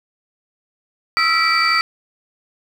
sine tone cluster, 1280 / 1351 / 1954 / 2326 / 4605 Hz, D#6 / E6 / B6 / D7 / D8, +49 / +42 / -19 / -17 / -35 cents, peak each -19 dBFS, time 1.17-1.81 s, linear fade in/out 0 ms, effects tanh soft clip ceiling -7 dBFS + 7-bit

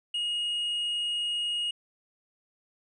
triangle tone, 2874 Hz, F7, 49 cents sharp, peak -26 dBFS, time 0.14-1.71 s, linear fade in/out 5 ms, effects resampled to 22050 Hz

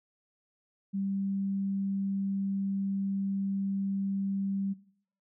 sine tone, 196 Hz, G3, in tune, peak -29 dBFS, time 0.93-4.74 s, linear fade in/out 20 ms, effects noise-tail reverb RT60 0.6 s tail -19 dB re dry

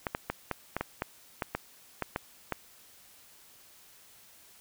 clicks, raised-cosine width 0.5 ms, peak -15 dBFS, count 12, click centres 0.068 / 0.149 / 0.3 / 0.513 / 0.766 / 0.81 / 1.021 / 1.422 / 1.55 / 2.023 / 2.161 / 2.523 s, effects white hiss -57 dBFS RMS until 4.6 s

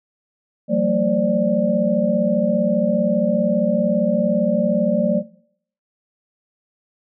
sine tone cluster, 174.9 / 192.5 / 227.6 / 534 / 589 Hz, F3 / G3 / A#3 / C5 / D5, +3 / -31 / -41 / +35 / +5 cents, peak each -27 / -22 / -19 / -26 / -19 dBFS, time 0.68-5.23 s, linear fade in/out 50 ms, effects noise-tail reverb RT60 0.6 s tail -18 dB re dry

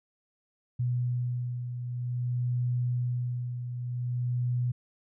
sine beating tone pair, 122.9 / 123.42 Hz, B2 / B2, -8 / -1 cents, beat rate 0.52 Hz, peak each -28 / -36 dBFS, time 0.79-4.72 s, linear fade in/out 10 ms, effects none

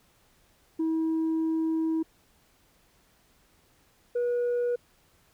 sine tone pair in turn, 321.9 / 484 Hz, E4 / B4, -41 / -35 cents, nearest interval perfect fifth, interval 706 cents, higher second, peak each -22 dBFS, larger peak neither, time 0.79-2.03 / 4.15-4.76 s, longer first, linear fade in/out 10 ms, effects tanh soft clip ceiling -23 dBFS + pink hiss -64 dBFS RMS until 5.33 s

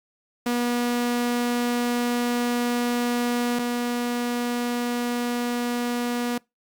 sawtooth tone pair in turn, 241.5 / 241.5 Hz, B3 / B3, -39 / -39 cents, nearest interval unison, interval 0 cents, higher neither, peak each -18 / -20 dBFS, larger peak first, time 0.46-3.59 / 3.59-6.38 s, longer first, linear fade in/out 5 ms, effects noise-tail reverb RT60 0.2 s tail -24 dB re dry + Opus 48 kbps

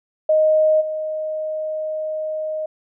sine tone with level steps, 622.3 Hz, D#5, in tune, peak -12 / -22 dBFS, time 0.29-2.66 s, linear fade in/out 5 ms, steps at 0.8 s, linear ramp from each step 20 ms, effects none

